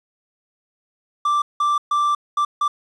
triangle tone bursts at uneven times, 1174.7 Hz, D6, in tune, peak -14 dBFS, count 5, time 1.25-1.42 / 1.6-1.78 / 1.91-2.15 / 2.37-2.45 / 2.61-2.68 s, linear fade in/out 5 ms, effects resampled to 24000 Hz + 8-bit

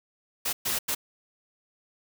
white noise bursts at uneven times, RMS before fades -28 dBFS, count 3, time 0.45-0.53 / 0.65-0.79 / 0.88-0.95 s, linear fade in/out 10 ms, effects none

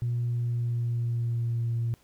sine tone with pitch glide, 119.9 to 116.69 Hz, A#2 to A#2, +49 to +2 cents, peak -24 dBFS, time 0.02-1.94 s, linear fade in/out 0 ms, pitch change -47 cents, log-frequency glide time 0.24-1.71 s, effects tanh soft clip ceiling -22 dBFS + pink hiss -63 dBFS RMS until 2.03 s

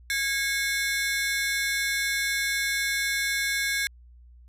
sawtooth ring-modulated tone, 1912 Hz, A#6, 43 cents sharp, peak -18 dBFS, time 0.1-3.87 s, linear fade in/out 0 ms, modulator 272 Hz, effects added 60 Hz sine -48 dBFS peak until 4.48 s + resampled to 32000 Hz

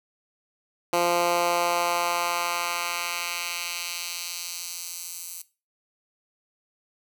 10% pulse tone with high-pass filter sweep, 173.5 Hz, F3, 11 cents flat, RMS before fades -28 dBFS, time 0.93-5.42 s, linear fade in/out 2 ms, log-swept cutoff 380 to 8800 Hz, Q 0.95, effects noise-tail reverb RT60 0.3 s tail -17 dB re dry

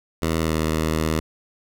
10% pulse tone with pitch glide, 81 to 78.97 Hz, E2 to D#2, -30 to +26 cents, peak -12 dBFS, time 0.22-1.2 s, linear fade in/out 5 ms, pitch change -44 cents, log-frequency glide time 0.41-0.53 s, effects none

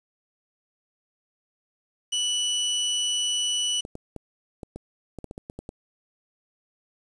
sawtooth tone, 2960 Hz, F#7, in tune, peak -20 dBFS, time 2.12-3.81 s, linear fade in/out 10 ms
clicks, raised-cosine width 2 ms, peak -23 dBFS, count 12, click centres 3.851 / 3.954 / 4.163 / 4.632 / 4.76 / 5.187 / 5.243 / 5.311 / 5.379 / 5.499 / 5.59 / 5.691 s
effects resampled to 22050 Hz + 8-bit

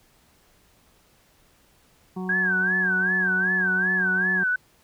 harmonic tone, 185 Hz, F#3, in tune, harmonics 1 / 2 / 4 / 5 / 6, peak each -29 / -35 / -41 / -43 / -45 dBFS, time 2.16-4.44 s, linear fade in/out 10 ms
sine tone with vibrato, 1601 Hz, G6, 36 cents sharp, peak -20 dBFS, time 2.29-4.56 s, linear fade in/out 5 ms, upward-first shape sine, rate 2.6 Hz, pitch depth 140 cents each way
effects pink hiss -60 dBFS RMS until 4.83 s

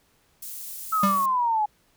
pink high-pass noise, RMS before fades -37 dBFS, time 0.42-1.26 s, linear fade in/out 5 ms, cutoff 11000 Hz, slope 12 dB/octave
sine exponential sweep, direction down, 1320 to 830.6 Hz, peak -20 dBFS, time 0.92-1.66 s, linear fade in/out 10 ms
square tone with exponential decay, 196.5 Hz, G3, 4 cents sharp, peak -19 dBFS, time 1.03-1.36 s, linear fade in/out 5 ms, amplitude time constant 71 ms
effects pink hiss -64 dBFS RMS until 1.96 s

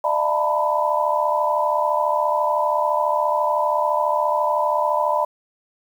sine tone cluster, 601 / 676 / 886 / 918 / 992 Hz, D5 / E5 / A5 / A#5 / B5, +40 / +43 / +12 / -27 / +7 cents, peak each -22 / -27 / -26 / -26 / -21 dBFS, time 0.04-5.25 s, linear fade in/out 5 ms, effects 8-bit

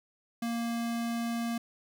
square tone, 233.1 Hz, A#3, in tune, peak -31 dBFS, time 0.42-1.58 s, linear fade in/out 5 ms, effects none

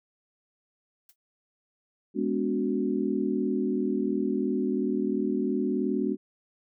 blue noise with exponential decay, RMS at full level -49 dBFS, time 1.09-1.16 s, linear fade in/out 2 ms, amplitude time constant 15 ms
sine chord, G# half-diminished seventh, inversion none, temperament equal with one note detuned, 207.7 / 246.9 / 287.1 / 370 Hz, G#3 / B3 / D4 / F#4, 0 / 0 / -39 / 0 cents, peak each -30 dBFS, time 2.14-6.17 s, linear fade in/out 50 ms
effects none

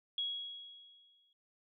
sine tone with exponential decay, 3322 Hz, G#7, in tune, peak -32 dBFS, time 0.18-1.33 s, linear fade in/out 2 ms, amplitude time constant 250 ms, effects none

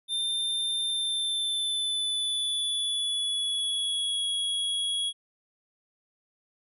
square tone with pitch glide, 3590 to 3330 Hz, A7 to G#7, +34 to +4 cents, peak -27 dBFS, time 0.08-5.13 s, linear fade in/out 50 ms, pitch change -130 cents, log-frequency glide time 0.86-4.26 s, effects resampled to 32000 Hz

